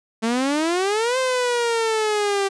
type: exponential two-way sweep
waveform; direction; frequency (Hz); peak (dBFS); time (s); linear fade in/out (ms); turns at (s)
sawtooth; up then down; 220 to 523.3 to 389.4; -15; 0.22-2.49; 20; 1.18
effects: resampled to 22050 Hz